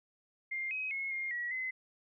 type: tone with pitch steps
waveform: sine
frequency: 2111 / 2534 / 2173 / 2125 / 1923 / 2042 Hz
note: C7 / D#7 / C#7 / C7 / B6 / C7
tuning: +15 / +31 / -35 / +26 / -47 / -43 cents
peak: -34 dBFS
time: 0.51-1.71 s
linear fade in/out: 10 ms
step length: 200 ms
effects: none